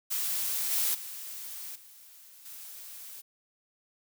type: noise with level steps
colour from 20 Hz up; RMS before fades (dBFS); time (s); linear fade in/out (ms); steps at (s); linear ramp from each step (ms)
blue; -31 / -28 / -41 / -53 / -45; 0.1-3.22; 20; 0.71 / 0.94 / 1.75 / 2.45; 10
effects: none